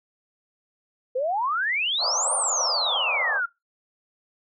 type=exponential two-way sweep; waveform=sine; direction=up then down; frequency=485.8 to 9397 to 1358 Hz; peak=-22 dBFS; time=1.15-3.46 s; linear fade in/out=10 ms; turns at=2.34 s
type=band-pass noise; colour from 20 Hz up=white; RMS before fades=-30 dBFS; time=1.98-3.41 s; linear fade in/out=50 ms; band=510 to 1300 Hz; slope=96 dB/octave
effects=noise-tail reverb RT60 0.2 s tail -22 dB re dry